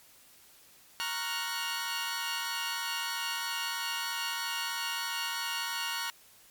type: chord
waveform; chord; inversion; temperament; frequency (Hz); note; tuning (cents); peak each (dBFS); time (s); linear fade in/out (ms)
15% pulse; Gb major seventh; first; equal; 932.3 / 1108.7 / 1396.9 / 1480; Bb5 / Db6 / F6 / Gb6; 0 / 0 / 0 / 0; -30 / -33 / -32 / -31; 1-6.1; 0
effects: white hiss -58 dBFS RMS until 6.5 s + MP3 96 kbps